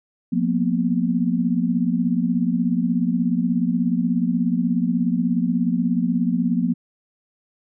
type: tone cluster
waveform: sine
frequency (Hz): 178.4 / 231.5 / 248.1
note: F3 / A#3 / B3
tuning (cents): +37 / -12 / +8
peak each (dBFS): -22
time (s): 0.32-6.74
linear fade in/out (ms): 10
effects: none